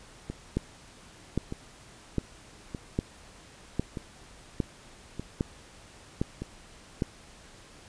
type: two click trains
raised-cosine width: 3 ms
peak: -21 / -13 dBFS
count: 6 / 9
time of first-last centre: 0.3-6.42 / 0.57-7.022 s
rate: 0.817 / 1.24 Hz
effects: pink hiss -52 dBFS RMS until 7.88 s + resampled to 22050 Hz